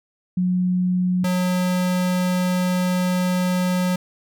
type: tone pair in turn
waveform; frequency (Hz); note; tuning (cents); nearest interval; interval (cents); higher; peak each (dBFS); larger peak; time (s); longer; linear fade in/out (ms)
sine / square; 181.5 / 181.5; F#3 / F#3; -33 / -33; unison; 0; neither; -17 / -19; first; 0.37-1.24 / 1.24-3.96; second; 5
effects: none